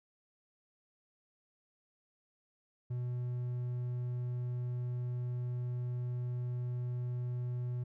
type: tone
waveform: triangle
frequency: 123.1 Hz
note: B2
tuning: 5 cents flat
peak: -32 dBFS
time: 2.9-7.84 s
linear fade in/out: 10 ms
effects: none